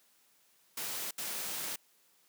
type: noise bursts at uneven times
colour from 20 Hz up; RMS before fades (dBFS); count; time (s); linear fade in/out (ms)
white; -38; 2; 0.77-1.11 / 1.18-1.76; 5
effects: white hiss -68 dBFS RMS until 2.28 s + high-pass 150 Hz 12 dB/octave